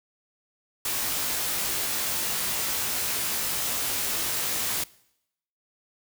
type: noise with comb filter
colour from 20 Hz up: white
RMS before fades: -28 dBFS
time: 0.85-4.84 s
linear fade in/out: 5 ms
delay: 18 ms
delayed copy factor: +0.85
effects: noise-tail reverb RT60 0.8 s tail -22 dB re dry